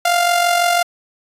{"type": "tone with amplitude modulation", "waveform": "sawtooth", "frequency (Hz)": 698.5, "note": "F5", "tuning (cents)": 0, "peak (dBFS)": -7, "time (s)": [0.05, 0.83], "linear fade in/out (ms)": 5, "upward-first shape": "sine", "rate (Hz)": 46, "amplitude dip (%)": 50, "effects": ["resampled to 32000 Hz"]}